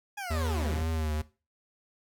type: linear sweep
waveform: 20% pulse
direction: down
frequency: 841 to 32.93 Hz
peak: -30 dBFS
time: 0.17-0.83 s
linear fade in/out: 10 ms
type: tone with vibrato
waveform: square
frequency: 78.6 Hz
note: D#2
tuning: 18 cents sharp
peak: -29 dBFS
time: 0.3-1.22 s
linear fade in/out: 10 ms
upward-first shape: triangle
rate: 2.1 Hz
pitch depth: 67 cents each way
effects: noise-tail reverb RT60 0.3 s tail -17 dB re dry